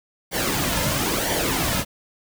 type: noise with flanger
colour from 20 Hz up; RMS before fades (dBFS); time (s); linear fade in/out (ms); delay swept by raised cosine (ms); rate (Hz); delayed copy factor
pink; -23; 0.31-1.85; 50; 0.76 to 2.66; 1; -0.6
effects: none